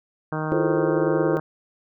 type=harmonic tone; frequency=155.56 Hz; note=D#3; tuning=in tune; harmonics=1 / 2 / 3 / 4 / 5 / 6 / 7 / 8 / 9 / 10; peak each=-28 / -31 / -33 / -34 / -35 / -36 / -36 / -37 / -38 / -38 dBFS; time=0.32-1.4 s; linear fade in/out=2 ms
type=chord; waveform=sine; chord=F major seventh; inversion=third; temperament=just; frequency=327.4 / 349.2 / 436.5 / 523.8 Hz; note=E4 / F4 / A4 / C5; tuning=-12 / 0 / -14 / +2 cents; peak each=-25 dBFS; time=0.52-1.37 s; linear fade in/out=0 ms
effects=none